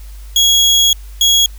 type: tone bursts at uneven times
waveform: 30% pulse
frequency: 3322 Hz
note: G#7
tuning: in tune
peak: -5 dBFS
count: 2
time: 0.36-0.93 / 1.21-1.46 s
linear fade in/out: 2 ms
effects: added 50 Hz sine -29 dBFS peak until 1.58 s + white hiss -45 dBFS RMS until 1.58 s